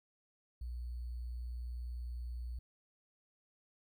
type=tone with sample-and-hold; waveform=sine; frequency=60.4 Hz; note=B1; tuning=38 cents flat; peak=-39 dBFS; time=0.61-2.59 s; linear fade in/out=5 ms; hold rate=4410 Hz; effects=none